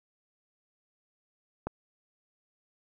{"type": "click", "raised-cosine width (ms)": 1, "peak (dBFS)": -18, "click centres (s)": 1.67, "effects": []}